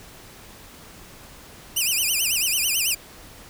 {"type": "tone with vibrato", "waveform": "10% pulse", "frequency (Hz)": 2708, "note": "E7", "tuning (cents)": 46, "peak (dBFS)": -12, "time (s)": [1.76, 2.95], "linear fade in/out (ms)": 10, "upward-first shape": "sine", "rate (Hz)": 9.1, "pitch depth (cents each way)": 220, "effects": ["pink hiss -45 dBFS RMS until 3.49 s"]}